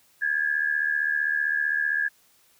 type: tone pair together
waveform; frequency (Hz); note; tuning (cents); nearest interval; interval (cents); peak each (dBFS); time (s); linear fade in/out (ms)
sine; 1634.5 / 1710; G#6 / A6; -28 / -50; minor second; 78; -25; 0.21-2.09; 20
effects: white hiss -61 dBFS RMS until 2.59 s